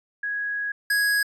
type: tone pair in turn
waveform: sine / square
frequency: 1661.2 / 1661.2 Hz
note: G#6 / G#6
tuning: 0 / 0 cents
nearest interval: unison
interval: 0 cents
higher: neither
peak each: -25 / -20 dBFS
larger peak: second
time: 0.23-0.72 / 0.9-1.23 s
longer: first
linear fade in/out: 5 ms
effects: resampled to 32000 Hz